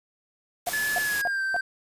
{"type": "noise", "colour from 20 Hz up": "white", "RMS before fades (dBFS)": -32, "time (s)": [0.66, 1.22], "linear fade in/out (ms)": 10}
{"type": "tone bursts", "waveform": "sine", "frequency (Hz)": 710, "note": "F5", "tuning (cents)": 28, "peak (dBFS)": -24, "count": 4, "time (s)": [0.67, 1.564], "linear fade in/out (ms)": 0, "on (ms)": 21, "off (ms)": 270}
{"type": "tone with pitch glide", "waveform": "triangle", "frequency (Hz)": [1722, 1560.9], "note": ["A6", "G6"], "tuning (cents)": [-38, -8], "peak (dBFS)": -23, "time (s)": [0.73, 1.61], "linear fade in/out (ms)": 5, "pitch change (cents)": -170, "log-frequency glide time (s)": [1.02, 1.42]}
{"effects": ["resampled to 32000 Hz"]}